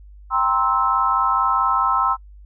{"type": "chord", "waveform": "sine", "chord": "C dominant seventh", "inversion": "second", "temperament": "just", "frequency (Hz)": [784.9, 941.9, 1046.5, 1308.1], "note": ["G5", "Bb5", "C6", "E6"], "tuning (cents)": [2, 18, 0, -14], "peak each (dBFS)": [-25, -24, -20, -19], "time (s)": [0.3, 2.17], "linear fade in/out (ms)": 50, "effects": ["noise-tail reverb RT60 0.1 s tail -26 dB re dry", "added 50 Hz sine -40 dBFS peak until 2.45 s"]}